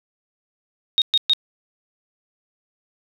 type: tone bursts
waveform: sine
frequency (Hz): 3729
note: A#7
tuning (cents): 0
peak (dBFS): -13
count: 3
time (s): 0.98-1.334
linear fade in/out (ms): 0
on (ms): 38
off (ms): 120
effects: none